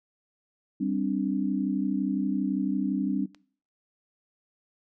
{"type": "chord", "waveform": "sine", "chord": "G suspended fourth", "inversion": "none", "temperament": "equal", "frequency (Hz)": [196, 261.6, 293.7], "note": ["G3", "C4", "D4"], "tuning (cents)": [0, 0, 0], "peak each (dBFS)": -29, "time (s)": [0.8, 3.26], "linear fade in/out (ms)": 10}
{"type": "click", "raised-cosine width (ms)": 0.2, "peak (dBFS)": -33, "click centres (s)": 3.347}
{"effects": ["noise-tail reverb RT60 0.5 s tail -22 dB re dry"]}